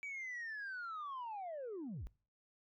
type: linear sweep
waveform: sine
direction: down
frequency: 2302 to 33.14 Hz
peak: -40 dBFS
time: 0.03-2.07 s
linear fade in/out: 0 ms
effects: noise-tail reverb RT60 0.4 s tail -23 dB re dry + tanh soft clip ceiling -40 dBFS